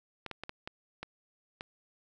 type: clicks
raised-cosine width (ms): 0.3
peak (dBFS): -23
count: 7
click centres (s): 0.263 / 0.313 / 0.436 / 0.494 / 0.675 / 1.03 / 1.609
effects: none